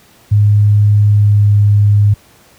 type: tone with pitch glide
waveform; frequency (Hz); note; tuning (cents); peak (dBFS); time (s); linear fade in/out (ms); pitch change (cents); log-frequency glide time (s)
sine; 103.83 to 102.99; G#2 to G#2; 0 to -14; -5; 0.31-2.14; 10; -14; 1.08-1.48
effects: pink hiss -46 dBFS RMS until 2.58 s + high-pass 60 Hz 12 dB/octave